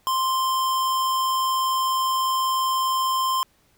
square tone, 1046.5 Hz, C6, in tune, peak -21 dBFS, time 0.07-3.43 s, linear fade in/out 0 ms, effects pink hiss -62 dBFS RMS until 3.77 s

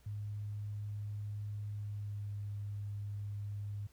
sine tone with pitch glide, 103.83 to 102.4 Hz, G#2 to G#2, 0 to -24 cents, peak -38 dBFS, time 0.06-3.87 s, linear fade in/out 5 ms, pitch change -24 cents, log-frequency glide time 1.71-2.33 s, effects added 60 Hz sine -63 dBFS peak until 3.92 s + pink hiss -69 dBFS RMS until 3.92 s

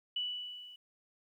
sine tone with level ramp, 2960 Hz, F#7, in tune, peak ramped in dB -31 to -50 dBFS, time 0.16-0.76 s, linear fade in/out 5 ms, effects 12-bit

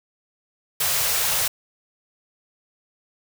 white band-stop noise, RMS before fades -22 dBFS, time 0.8-1.48 s, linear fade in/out 5 ms, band 180 to 410 Hz, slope 48 dB/octave, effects none

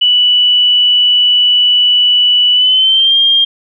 sine tone with pitch glide, 2960 to 3209 Hz, F#7 to G7, 0 to +40 cents, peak -6 dBFS, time 0.01-3.45 s, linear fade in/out 10 ms, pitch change +140 cents, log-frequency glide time 2.53-3.17 s, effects none

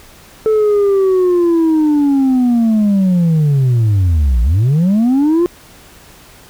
sine linear two-way sweep, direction down then up, 440 to 55 to 356.5 Hz, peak -6 dBFS, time 0.46-5.46 s, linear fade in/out 0 ms, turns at 4.42 s, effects tanh soft clip ceiling -8 dBFS + pink hiss -41 dBFS RMS until 6.49 s

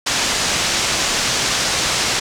white low-pass noise, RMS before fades -19 dBFS, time 0.06-2.2 s, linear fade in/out 10 ms, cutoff 7000 Hz, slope 24 dB/octave, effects none

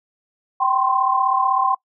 sine tone cluster, 776 / 1031 / 1067 Hz, G5 / C6 / C6, -18 / -26 / +34 cents, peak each -20 dBFS, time 0.6-1.75 s, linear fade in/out 10 ms, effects noise-tail reverb RT60 0.1 s tail -22 dB re dry

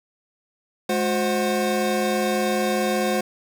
square tone cluster, 211.5 / 362.2 / 525 / 736 Hz, G#3 / F#4 / C5 / F#5, +32 / -37 / +6 / -9 cents, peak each -26 / -27 / -26 / -28 dBFS, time 0.89-3.21 s, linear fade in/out 5 ms, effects none

